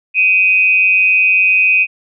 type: tone with amplitude modulation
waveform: sine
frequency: 2507 Hz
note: D#7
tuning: 12 cents sharp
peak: -5 dBFS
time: 0.14-1.87 s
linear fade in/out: 50 ms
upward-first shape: sine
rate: 191 Hz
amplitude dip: 65%
effects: none